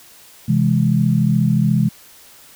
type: chord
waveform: sine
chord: C augmented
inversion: none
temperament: equal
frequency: 130.81 / 164.81 / 207.7 Hz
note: C3 / E3 / G#3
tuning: 0 / 0 / 0 cents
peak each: -17 dBFS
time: 0.48-1.89 s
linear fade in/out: 10 ms
effects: white hiss -45 dBFS RMS until 2.55 s